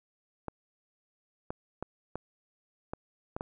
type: clicks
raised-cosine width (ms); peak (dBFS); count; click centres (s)
1; -21; 7; 0.483 / 1.505 / 1.826 / 2.156 / 2.935 / 3.365 / 3.409
effects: none